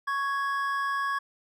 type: tone pair together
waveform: triangle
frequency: 1110 / 1663.1 Hz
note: C#6 / G#6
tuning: +2 / +2 cents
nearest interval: perfect fifth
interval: 700 cents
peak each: -26 / -29 dBFS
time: 0.07-1.19 s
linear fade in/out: 10 ms
effects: none